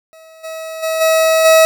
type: tone with level steps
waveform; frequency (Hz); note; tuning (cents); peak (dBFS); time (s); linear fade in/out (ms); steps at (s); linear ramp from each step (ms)
40% pulse; 643; E5; -43; -38 / -24 / -15 / -9 / -5; 0.13-1.65; 0; 0.43 / 0.82 / 1 / 1.44; 20
effects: none